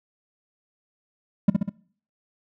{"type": "tone with echo", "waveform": "triangle", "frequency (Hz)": 199.1, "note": "G3", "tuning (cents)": 27, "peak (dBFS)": -9, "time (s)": [1.48, 1.5], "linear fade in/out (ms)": 5, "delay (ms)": 65, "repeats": 3, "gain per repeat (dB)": -4, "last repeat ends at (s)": 1.695, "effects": ["noise-tail reverb RT60 0.5 s tail -21 dB re dry"]}